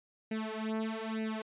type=tone with flanger; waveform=sawtooth; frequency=220 Hz; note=A3; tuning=in tune; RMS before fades=-36 dBFS; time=0.31-1.42 s; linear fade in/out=5 ms; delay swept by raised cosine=0.43 to 4.43 ms; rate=1.1 Hz; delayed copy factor=+1; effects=resampled to 8000 Hz